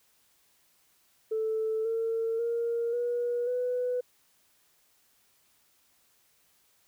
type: tone with pitch steps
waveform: sine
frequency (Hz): 440 / 453.4 / 467.2 / 481.5 / 496.2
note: A4 / A#4 / A#4 / B4 / B4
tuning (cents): 0 / -48 / +4 / -44 / +8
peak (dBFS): -26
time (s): 1.31-4.01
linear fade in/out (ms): 10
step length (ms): 540
effects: tanh soft clip ceiling -22 dBFS + white hiss -67 dBFS RMS until 6.87 s